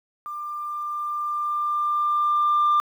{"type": "tone with level ramp", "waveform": "sine", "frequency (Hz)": 1192, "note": "D6", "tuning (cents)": 25, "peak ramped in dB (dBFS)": [-30, -14], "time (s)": [0.26, 2.8], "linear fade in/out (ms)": 0, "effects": ["tanh soft clip ceiling -14 dBFS", "9-bit"]}